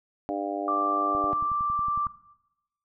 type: harmonic tone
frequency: 100 Hz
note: G2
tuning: 35 cents sharp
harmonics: 3 / 4 / 5 / 6 / 7 / 8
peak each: -31 / -36 / -40 / -34 / -32 / -40 dBFS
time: 0.29-1.33 s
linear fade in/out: 0 ms
type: tone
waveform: sine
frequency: 1174.7 Hz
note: D6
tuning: in tune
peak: -24 dBFS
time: 0.68-2.07 s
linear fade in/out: 2 ms
type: click train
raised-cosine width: 5 ms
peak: -30 dBFS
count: 11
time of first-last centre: 1.15-2.067 s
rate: 10.9 Hz
effects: noise-tail reverb RT60 0.9 s tail -17 dB re dry